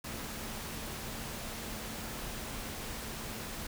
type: tone in noise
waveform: sine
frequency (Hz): 220.9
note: A3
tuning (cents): +7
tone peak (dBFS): -50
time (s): 0.04-3.67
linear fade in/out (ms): 5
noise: pink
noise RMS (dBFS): -41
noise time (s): 0.04-3.67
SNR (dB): -12
effects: none